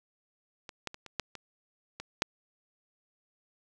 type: clicks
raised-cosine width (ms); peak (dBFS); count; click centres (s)
0.2; -25 / -17 / -26 / -28 / -13 / -25 / -22 / -8; 8; 0.692 / 0.873 / 0.944 / 1.063 / 1.197 / 1.353 / 2 / 2.221
effects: none